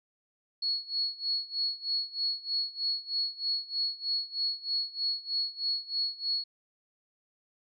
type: tone with tremolo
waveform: sine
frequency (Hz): 4357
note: C#8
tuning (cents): -31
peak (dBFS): -26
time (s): 0.62-6.44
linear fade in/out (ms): 5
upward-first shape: sine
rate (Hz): 3.2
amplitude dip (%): 90
effects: none